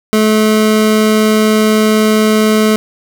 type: tone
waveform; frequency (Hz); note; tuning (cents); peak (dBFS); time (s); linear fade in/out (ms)
25% pulse; 215.9; A3; -33; -4; 0.13-2.76; 0
effects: none